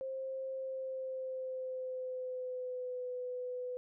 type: tone with pitch glide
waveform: sine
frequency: 529 to 499.3 Hz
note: C5 to B4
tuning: +19 to +19 cents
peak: -37 dBFS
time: 0.01-3.77 s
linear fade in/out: 0 ms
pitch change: -100 cents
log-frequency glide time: 0.53-3.09 s
effects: none